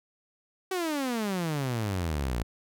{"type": "exponential sweep", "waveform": "sawtooth", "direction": "down", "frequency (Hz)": [384.8, 54.8], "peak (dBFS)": -24, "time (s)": [0.71, 2.43], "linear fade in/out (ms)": 5, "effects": []}